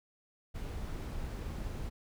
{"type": "noise", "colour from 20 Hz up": "brown", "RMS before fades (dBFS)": -39, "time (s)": [0.54, 1.9], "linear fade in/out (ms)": 20, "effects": []}